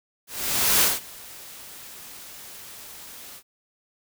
white noise with ADSR envelope, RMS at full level -18 dBFS, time 0.27-3.43 s, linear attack 550 ms, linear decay 180 ms, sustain -24 dB, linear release 72 ms, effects none

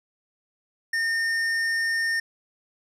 sine tone with hard clipping, 1823 Hz, A#6, 39 cents flat, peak -24 dBFS, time 0.93-2.2 s, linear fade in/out 5 ms, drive 9 dB, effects none

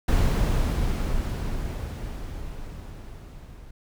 brown noise with level ramp, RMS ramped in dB -19 to -44 dBFS, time 0.08-3.71 s, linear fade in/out 5 ms, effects none

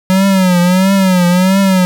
square tone with vibrato, 185.5 Hz, F#3, 5 cents sharp, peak -8 dBFS, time 0.1-1.85 s, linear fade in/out 0 ms, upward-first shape triangle, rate 1.5 Hz, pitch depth 110 cents each way, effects none

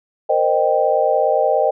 sine chord, C minor seventh, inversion third, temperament equal with one note detuned, 466.2 / 523.3 / 613.3 / 784 Hz, Bb4 / C5 / Eb5 / G5, 0 / 0 / -25 / 0 cents, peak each -21 / -19 / -17 / -19 dBFS, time 0.29-1.71 s, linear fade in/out 10 ms, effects none

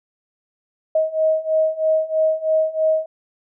sine beating tone pair, 630 / 633.1 Hz, D#5 / D#5, +21 / +30 cents, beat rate 3.1 Hz, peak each -20 / -18 dBFS, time 0.95-3.06 s, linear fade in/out 5 ms, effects none

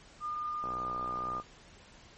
sine tone, 1211 Hz, D#6, 47 cents flat, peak -33 dBFS, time 0.2-1.43 s, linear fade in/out 50 ms
click train, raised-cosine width 1 ms, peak -28 dBFS, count 48, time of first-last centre 0.64-1.399 s, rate 61.9 Hz
effects pink hiss -56 dBFS RMS until 2.17 s + MP3 32 kbps

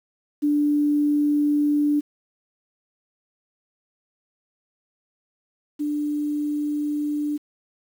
sine tone pair in turn, 293.7 / 295.9 Hz, D4 / D4, 0 / +13 cents, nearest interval unison, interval 13 cents, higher second, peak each -17 / -22 dBFS, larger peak first, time 0.42-2.01 / 5.79-7.38 s, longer neither, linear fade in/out 20 ms, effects 8-bit

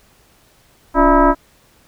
sine tone with frequency modulation, 349.2 Hz, F4, in tune, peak -8 dBFS, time 0.94-1.35 s, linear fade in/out 50 ms, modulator 316 Hz, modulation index 3.1, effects pink hiss -53 dBFS RMS until 1.87 s

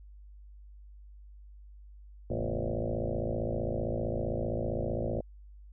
sine tone with frequency modulation, 235 Hz, A#3, 14 cents sharp, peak -29 dBFS, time 2.3-5.21 s, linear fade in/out 5 ms, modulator 55.4 Hz, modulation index 7, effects added 50 Hz sine -48 dBFS peak until 5.72 s

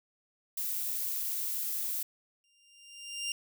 violet noise, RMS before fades -34 dBFS, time 0.57-2.03 s, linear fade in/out 5 ms
20% pulse tone with exponential growth, 2794 Hz, F7, in tune, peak -26 dBFS, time 2.44-3.32 s, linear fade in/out 1 ms, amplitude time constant 190 ms
effects none

